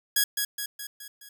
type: tone with echo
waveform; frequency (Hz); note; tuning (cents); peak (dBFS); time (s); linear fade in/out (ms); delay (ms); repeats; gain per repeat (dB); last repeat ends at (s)
5% pulse; 1661.2; G#6; 0; -9; 0.16-0.24; 5; 210; 5; -5; 1.29
effects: none